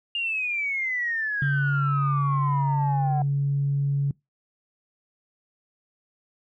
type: exponential sweep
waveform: sine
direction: down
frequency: 2829 to 740 Hz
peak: -24 dBFS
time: 0.15-3.22 s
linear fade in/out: 2 ms
type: tone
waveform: sine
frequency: 140.5 Hz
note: C#3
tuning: 24 cents sharp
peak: -20 dBFS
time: 1.42-4.11 s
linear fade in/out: 2 ms
effects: noise-tail reverb RT60 0.2 s tail -25 dB re dry + tanh soft clip ceiling -15 dBFS